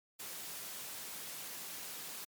white high-pass noise, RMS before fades -45 dBFS, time 0.19-2.25 s, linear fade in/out 10 ms, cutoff 110 Hz, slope 24 dB/octave, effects MP3 96 kbps

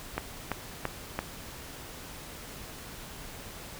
click train, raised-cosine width 0.5 ms, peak -14 dBFS, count 4, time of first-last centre 0.18-1.19 s, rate 2.97 Hz, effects pink hiss -44 dBFS RMS until 3.79 s

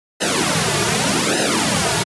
pink noise with flanger, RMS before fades -17 dBFS, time 0.2-2.04 s, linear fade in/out 20 ms, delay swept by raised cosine 0.87 to 3.87 ms, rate 0.84 Hz, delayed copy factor -0.9, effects high-pass 150 Hz 12 dB/octave + resampled to 24000 Hz

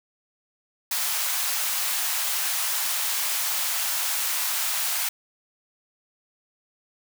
white high-pass noise, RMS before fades -26 dBFS, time 0.91-5.09 s, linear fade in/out 5 ms, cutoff 720 Hz, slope 24 dB/octave, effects none

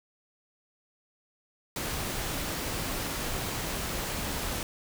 pink noise, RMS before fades -33 dBFS, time 1.76-4.63 s, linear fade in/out 2 ms, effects none

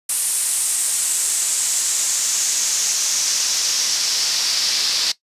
pink noise with band-pass filter sweep, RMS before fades -20 dBFS, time 0.09-5.12 s, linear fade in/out 5 ms, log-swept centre 9400 to 4700 Hz, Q 3.1, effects noise-tail reverb RT60 0.1 s tail -17 dB re dry + resampled to 32000 Hz

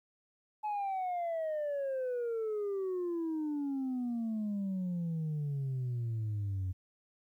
sine exponential sweep, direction down, 858 to 91 Hz, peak -30 dBFS, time 0.63-6.73 s, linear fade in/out 20 ms, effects tanh soft clip ceiling -31 dBFS + 12-bit

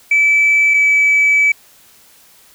sine tone pair in turn, 2309 / 2296 Hz, D7 / D7, -30 / -40 cents, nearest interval unison, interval 10 cents, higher first, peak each -7 dBFS, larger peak neither, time 0.11-0.74 / 0.74-1.52 s, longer second, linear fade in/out 5 ms, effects tanh soft clip ceiling -6 dBFS + white hiss -47 dBFS RMS until 2.54 s

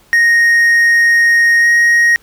triangle tone with pitch glide, 1864.7 to 1877.7 Hz, A#6 to A#6, 0 to +12 cents, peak -5 dBFS, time 0.13-2.16 s, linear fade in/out 0 ms, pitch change +12 cents, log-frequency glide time 1.61-1.66 s, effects pink hiss -49 dBFS RMS until 2.22 s

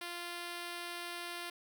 5% pulse tone, 347.5 Hz, F4, 9 cents flat, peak -29 dBFS, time 0.01-1.5 s, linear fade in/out 5 ms, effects none

